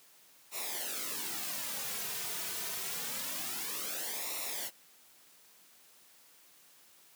white noise with flanger, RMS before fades -38 dBFS, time 0.51-4.71 s, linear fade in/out 50 ms, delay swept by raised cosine 0.63 to 3.73 ms, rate 0.26 Hz, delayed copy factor -0.75, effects white hiss -61 dBFS RMS until 7.15 s + high-pass 150 Hz 12 dB/octave

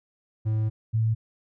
triangle / sine tone pair in turn, 109.1 / 111.59 Hz, A2 / A2, -14 / +25 cents, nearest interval unison, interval 39 cents, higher second, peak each -20 dBFS, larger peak neither, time 0.45-0.7 / 0.93-1.15 s, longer first, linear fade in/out 20 ms, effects none

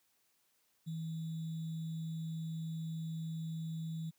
sine tone with sample-and-hold, 161.7 Hz, E3, 33 cents flat, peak -37 dBFS, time 0.86-4.11 s, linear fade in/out 20 ms, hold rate 3675 Hz, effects white hiss -75 dBFS RMS until 4.18 s + high-pass 80 Hz 12 dB/octave

